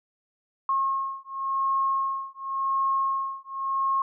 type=beating tone pair; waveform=sine; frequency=1081 / 1081.91 Hz; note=C#6 / C#6; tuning=-44 / -42 cents; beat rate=0.91 Hz; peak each=-27 dBFS; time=0.69-4.02 s; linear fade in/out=2 ms; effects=none